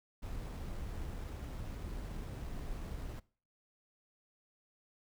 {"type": "noise with sample-and-hold", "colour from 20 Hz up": "brown", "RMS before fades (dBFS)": -42, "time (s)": [0.22, 3.2], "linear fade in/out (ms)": 10, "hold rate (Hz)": 8820, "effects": ["noise-tail reverb RT60 0.4 s tail -21 dB re dry"]}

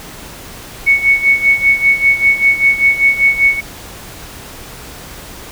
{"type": "tone with tremolo", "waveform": "sine", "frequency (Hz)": 2217, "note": "C#7", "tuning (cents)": 0, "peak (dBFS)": -5, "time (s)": [0.86, 3.61], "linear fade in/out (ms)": 20, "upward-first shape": "sine", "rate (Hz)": 5.1, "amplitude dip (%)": 80, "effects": ["pink hiss -32 dBFS RMS until 5.51 s"]}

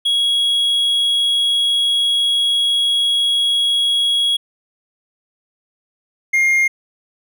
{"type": "tone pair in turn", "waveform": "triangle", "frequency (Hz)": [3322, 2124], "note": ["G#7", "C7"], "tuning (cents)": [0, 25], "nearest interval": "minor sixth", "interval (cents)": 775, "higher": "first", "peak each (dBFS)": [-12, -10], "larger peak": "second", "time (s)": [[0.05, 4.37], [6.33, 6.68]], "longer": "first", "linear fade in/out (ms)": 10, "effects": []}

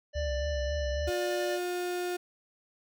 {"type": "harmonic tone", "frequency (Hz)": 591, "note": "D5", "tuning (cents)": 11, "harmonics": [1, 3, 5, 7, 9, 10], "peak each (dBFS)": [-32, -42, -46, -49, -51, -52], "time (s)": [0.13, 1.6], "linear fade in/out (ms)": 50}
{"type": "tone with vibrato", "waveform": "sine", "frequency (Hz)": 69.3, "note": "C#2", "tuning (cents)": 0, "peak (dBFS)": -31, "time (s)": [0.15, 1.1], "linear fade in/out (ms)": 10, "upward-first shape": "sine", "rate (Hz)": 3.7, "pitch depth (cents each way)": 120}
{"type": "tone", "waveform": "35% pulse", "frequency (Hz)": 356.7, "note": "F4", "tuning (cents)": 37, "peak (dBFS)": -29, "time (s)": [1.07, 2.17], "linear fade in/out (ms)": 10}
{"effects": []}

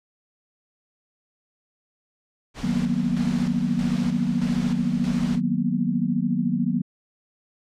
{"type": "noise with tremolo", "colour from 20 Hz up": "pink", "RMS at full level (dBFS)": -36, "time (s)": [2.54, 5.41], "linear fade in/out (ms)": 50, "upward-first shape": "square", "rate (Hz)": 1.6, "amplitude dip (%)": 50}
{"type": "chord", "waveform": "sine", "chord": "B major seventh", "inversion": "first", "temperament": "equal", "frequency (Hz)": [155.56, 185, 233.1, 246.9], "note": ["D#3", "F#3", "A#3", "B3"], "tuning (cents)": [0, 0, 0, 0], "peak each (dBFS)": [-29, -25, -25, -26], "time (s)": [2.63, 6.82], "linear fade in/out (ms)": 10}
{"effects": ["low-pass 6000 Hz 12 dB/octave"]}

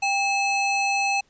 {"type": "ring-modulated tone", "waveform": "square", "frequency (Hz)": 1696, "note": "G#6", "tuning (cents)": 36, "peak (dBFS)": -18, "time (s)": [0.02, 1.21], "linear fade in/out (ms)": 10, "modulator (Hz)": 902, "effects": ["pink hiss -63 dBFS RMS until 1.29 s", "resampled to 16000 Hz"]}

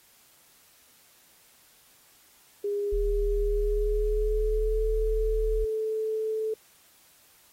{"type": "tone with pitch glide", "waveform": "sine", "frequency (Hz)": [407.8, 437.1], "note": ["G#4", "A4"], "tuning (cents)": [-32, -11], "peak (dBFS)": -26, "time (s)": [2.64, 6.54], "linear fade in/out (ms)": 5, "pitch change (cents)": 121, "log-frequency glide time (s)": [3.34, 4.85]}
{"type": "tone", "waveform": "sine", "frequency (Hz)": 38.89, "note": "D#1", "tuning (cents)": 0, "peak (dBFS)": -25, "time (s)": [2.92, 5.65], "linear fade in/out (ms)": 10}
{"effects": ["white hiss -59 dBFS RMS until 7.52 s", "AAC 48 kbps"]}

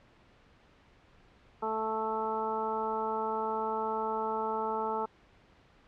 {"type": "harmonic tone", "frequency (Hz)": 219.8, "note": "A3", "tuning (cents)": -2, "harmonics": [1, 2, 3, 4, 5, 6], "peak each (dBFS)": [-42, -35, -42, -33, -41, -38], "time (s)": [1.62, 5.06], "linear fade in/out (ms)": 10, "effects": ["pink hiss -61 dBFS RMS until 5.87 s", "low-pass 3000 Hz 12 dB/octave"]}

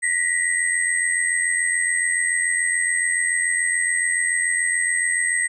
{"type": "tone cluster", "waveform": "sine", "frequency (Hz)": [1896, 1983, 8290], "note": ["A#6", "B6", "C9"], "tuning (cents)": [29, 7, -17], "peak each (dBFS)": -23, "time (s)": [0.02, 5.48], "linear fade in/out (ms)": 20, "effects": []}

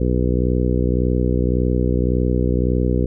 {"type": "harmonic tone", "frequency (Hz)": 61.8, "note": "B1", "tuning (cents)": 2, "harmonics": [1, 2, 3, 4, 5, 6, 7, 8], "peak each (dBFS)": [-19, -22, -24, -25, -26, -27, -27, -28], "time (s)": [0, 3.06], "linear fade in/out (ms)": 5, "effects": []}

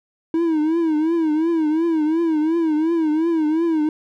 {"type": "tone with vibrato", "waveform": "triangle", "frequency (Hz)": 320, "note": "D#4", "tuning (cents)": 49, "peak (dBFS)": -14, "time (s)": [0.34, 3.89], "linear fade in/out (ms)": 2, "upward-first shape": "triangle", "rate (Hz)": 2.8, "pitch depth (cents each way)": 120, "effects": []}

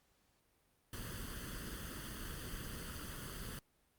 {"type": "noise with comb filter", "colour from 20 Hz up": "pink", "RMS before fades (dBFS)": -45, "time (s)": [0.93, 3.59], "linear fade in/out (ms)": 2, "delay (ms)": 0.64, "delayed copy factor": 0.7, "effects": ["pink hiss -75 dBFS RMS until 3.98 s", "Opus 48 kbps"]}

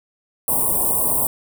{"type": "band-stop noise", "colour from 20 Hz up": "white", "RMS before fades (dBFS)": -19, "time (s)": [0.48, 1.27], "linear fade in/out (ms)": 2, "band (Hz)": [1100, 8200], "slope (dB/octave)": 96, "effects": []}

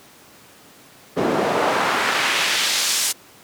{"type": "noise with band-pass filter sweep", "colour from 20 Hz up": "pink", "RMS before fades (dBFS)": -20, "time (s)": [1.16, 3.13], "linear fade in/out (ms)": 20, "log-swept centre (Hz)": [370, 8000], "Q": 0.92, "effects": ["pink hiss -47 dBFS RMS until 3.43 s", "high-pass 150 Hz 12 dB/octave"]}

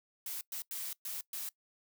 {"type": "noise bursts at uneven times", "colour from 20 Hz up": "blue", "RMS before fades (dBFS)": -40, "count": 5, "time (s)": [[0.26, 0.41], [0.52, 0.62], [0.71, 0.93], [1.05, 1.21], [1.33, 1.49]], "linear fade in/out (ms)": 2, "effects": ["noise-tail reverb RT60 0.1 s tail -21 dB re dry"]}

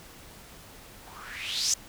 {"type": "noise with low-pass filter sweep", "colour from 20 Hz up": "violet", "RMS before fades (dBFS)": -32, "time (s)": [1.06, 1.74], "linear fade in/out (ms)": 5, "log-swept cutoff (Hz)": [770, 6600], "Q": 4.6, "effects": ["pink hiss -49 dBFS RMS until 1.88 s"]}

